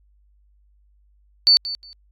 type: tone with echo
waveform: sine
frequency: 4500 Hz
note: C#8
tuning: 25 cents sharp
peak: -10 dBFS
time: 1.47-1.57 s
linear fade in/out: 0 ms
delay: 180 ms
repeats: 2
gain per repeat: -15 dB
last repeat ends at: 1.93 s
effects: added 50 Hz sine -55 dBFS peak until 2.11 s + AAC 48 kbps